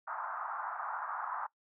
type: band-pass noise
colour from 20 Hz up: white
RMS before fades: -39 dBFS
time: 0.07-1.47 s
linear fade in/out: 10 ms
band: 760 to 1400 Hz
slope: 48 dB/octave
effects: noise-tail reverb RT60 0.1 s tail -20 dB re dry